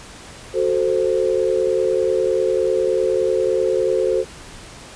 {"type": "chord", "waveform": "sine", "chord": "F# diminished", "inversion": "none", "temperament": "equal", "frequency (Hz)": [370, 440, 523.3], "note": ["F#4", "A4", "C5"], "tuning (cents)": [0, 0, 0], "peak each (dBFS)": -20, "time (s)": [0.53, 4.25], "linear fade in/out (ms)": 50, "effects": ["pink hiss -39 dBFS RMS until 4.95 s", "resampled to 22050 Hz"]}